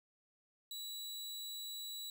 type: tone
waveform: sawtooth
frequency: 3924 Hz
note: B7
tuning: 12 cents flat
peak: -40 dBFS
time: 0.71-2.1 s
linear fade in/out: 2 ms
effects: none